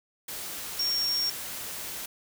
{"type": "tone in noise", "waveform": "sine", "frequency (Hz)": 5540, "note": "F8", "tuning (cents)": -15, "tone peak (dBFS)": -25, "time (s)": [0.79, 1.3], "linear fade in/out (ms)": 5, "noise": "white", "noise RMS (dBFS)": -37, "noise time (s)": [0.28, 2.06], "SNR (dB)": 9, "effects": []}